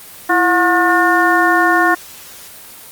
harmonic tone with a mistuned harmonic, 360 Hz, F#4, 47 cents flat, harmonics 1 / 2 / 3 / 4 / 5, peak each -16 / -16 / -16 / -16 / -16 dBFS, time 0.29-1.95 s, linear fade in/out 10 ms, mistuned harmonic 1, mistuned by -120 cents, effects white hiss -36 dBFS RMS until 2.91 s + Opus 24 kbps

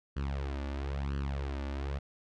sawtooth tone with flanger, 69.3 Hz, C#2, in tune, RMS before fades -35 dBFS, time 0.16-1.99 s, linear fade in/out 10 ms, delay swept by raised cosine 0.66 to 3.46 ms, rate 1 Hz, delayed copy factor +0.8, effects low-pass 4000 Hz 12 dB/octave

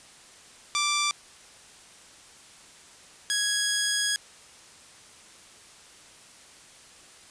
10% pulse tone pair in turn, 1174.7 / 1661.3 Hz, D6 / G#6, 0 / 0 cents, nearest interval tritone, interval 600 cents, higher second, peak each -15 dBFS, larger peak neither, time 0.75-1.11 / 3.3-4.16 s, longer second, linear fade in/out 0 ms, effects white hiss -51 dBFS RMS until 7.3 s + resampled to 22050 Hz

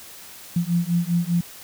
sine beating tone pair, 170 / 175 Hz, F3 / F3, -46 / +4 cents, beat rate 5 Hz, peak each -22 dBFS, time 0.56-1.41 s, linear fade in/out 5 ms, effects white hiss -42 dBFS RMS until 1.63 s

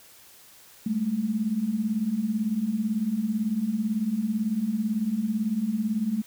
sine beating tone pair, 202.2 / 220.2 Hz, G#3 / A3, -46 / +2 cents, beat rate 18 Hz, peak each -29 / -25 dBFS, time 0.86-6.22 s, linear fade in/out 5 ms, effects white hiss -52 dBFS RMS until 6.26 s

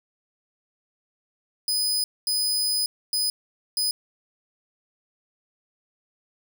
sawtooth tone bursts at uneven times, 5000 Hz, D#8, 8 cents sharp, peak -19 dBFS, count 4, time 1.68-2.04 / 2.27-2.86 / 3.13-3.3 / 3.77-3.91 s, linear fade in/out 2 ms, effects none

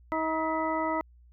harmonic tone with a mistuned harmonic, 318.5 Hz, D#4, 41 cents sharp, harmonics 1 / 2 / 3 / 4 / 6, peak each -32 / -32 / -31 / -34 / -38 dBFS, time 0.12-1.01 s, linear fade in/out 0 ms, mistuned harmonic 6, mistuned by +68 cents, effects added 60 Hz sine -53 dBFS peak until 1.32 s

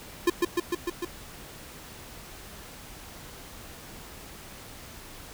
square tone with echo, 349.2 Hz, F4, in tune, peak -19 dBFS, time 0.27-0.3 s, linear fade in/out 5 ms, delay 150 ms, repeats 5, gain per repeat -2 dB, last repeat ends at 1.05 s, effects pink hiss -45 dBFS RMS until 5.33 s

